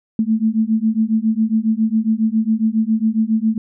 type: beating tone pair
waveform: sine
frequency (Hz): 217.1 / 224.4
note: A3 / A3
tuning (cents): -23 / +34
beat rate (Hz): 7.3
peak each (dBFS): -17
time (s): 0.19-3.58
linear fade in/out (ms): 2
effects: none

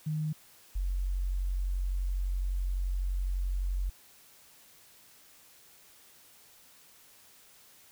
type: tone pair in turn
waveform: sine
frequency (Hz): 154.4 / 45.9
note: D#3 / F#1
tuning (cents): -13 / -13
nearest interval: octave + major sixth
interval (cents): 2100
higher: first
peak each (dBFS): -29 / -28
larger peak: second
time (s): 0.06-0.33 / 0.75-3.9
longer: second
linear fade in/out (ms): 10
effects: white hiss -58 dBFS RMS until 7.91 s

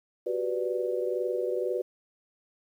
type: chord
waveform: sine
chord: G major seventh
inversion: third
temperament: equal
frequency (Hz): 370 / 392 / 493.9 / 587.3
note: F#4 / G4 / B4 / D5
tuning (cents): 0 / 0 / 0 / 0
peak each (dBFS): -31 / -36 / -30 / -35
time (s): 0.26-1.82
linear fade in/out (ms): 10
effects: 10-bit

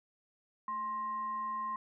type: tone with frequency modulation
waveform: sine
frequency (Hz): 1054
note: C6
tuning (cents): +12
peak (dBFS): -34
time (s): 0.68-1.76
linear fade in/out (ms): 2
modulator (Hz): 834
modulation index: 0.24
effects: none

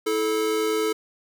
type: tone pair together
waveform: square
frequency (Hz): 325.4 / 434.4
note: E4 / A4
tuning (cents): -22 / -22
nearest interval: perfect fourth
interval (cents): 500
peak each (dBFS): -29 / -23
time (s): 0.06-0.93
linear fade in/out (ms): 10
effects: none

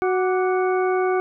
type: harmonic tone with a mistuned harmonic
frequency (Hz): 370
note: F#4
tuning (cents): 0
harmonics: 1 / 2 / 3 / 4 / 6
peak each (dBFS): -19 / -25 / -29 / -31 / -35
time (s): 0.02-1.2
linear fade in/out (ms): 0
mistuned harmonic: 3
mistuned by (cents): +90
effects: none

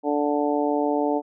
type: harmonic tone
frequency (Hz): 146.5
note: D3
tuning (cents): -4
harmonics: 2 / 3 / 4 / 5 / 6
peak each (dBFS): -24 / -26 / -27 / -28 / -29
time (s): 0.03-1.22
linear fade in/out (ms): 50
effects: none

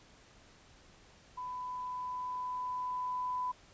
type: tone with level ramp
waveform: sine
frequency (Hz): 1000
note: B5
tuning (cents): +21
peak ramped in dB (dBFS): -38 to -32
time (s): 1.37-3.52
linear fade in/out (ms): 10
effects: pink hiss -60 dBFS RMS until 3.73 s + resampled to 16000 Hz

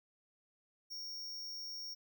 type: tone with amplitude modulation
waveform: square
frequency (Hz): 5550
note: F8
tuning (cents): -12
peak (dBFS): -40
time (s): 0.9-1.95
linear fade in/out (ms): 20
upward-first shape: sine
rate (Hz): 252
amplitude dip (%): 60
effects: none

